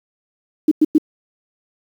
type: tone bursts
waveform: sine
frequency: 307.9 Hz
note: D#4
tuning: 18 cents flat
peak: -8 dBFS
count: 3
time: 0.68-0.982 s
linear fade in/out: 5 ms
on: 34 ms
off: 100 ms
effects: 7-bit